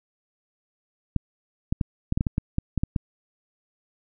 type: clicks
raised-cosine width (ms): 5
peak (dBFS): -10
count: 12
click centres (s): 1.163 / 1.725 / 1.812 / 2.124 / 2.175 / 2.209 / 2.268 / 2.381 / 2.584 / 2.777 / 2.835 / 2.962
effects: none